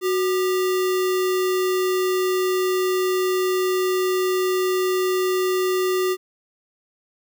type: tone with sample-and-hold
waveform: sine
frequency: 370 Hz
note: F#4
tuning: in tune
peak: -18 dBFS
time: 0.01-6.17 s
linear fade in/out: 50 ms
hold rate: 1575 Hz
effects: none